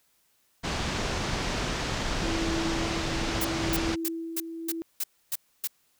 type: low-pass noise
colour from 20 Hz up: pink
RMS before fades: -30 dBFS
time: 0.63-3.96 s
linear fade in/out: 20 ms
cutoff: 6400 Hz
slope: 24 dB/octave
type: tone with tremolo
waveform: sine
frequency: 329.6 Hz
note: E4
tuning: in tune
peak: -28 dBFS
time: 2.23-4.82 s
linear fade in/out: 0 ms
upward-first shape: sine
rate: 0.78 Hz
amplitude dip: 55%
type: noise bursts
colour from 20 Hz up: blue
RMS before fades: -29 dBFS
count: 8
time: 3.41-5.674 s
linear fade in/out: 5 ms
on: 38 ms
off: 280 ms
effects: white hiss -68 dBFS RMS until 5.99 s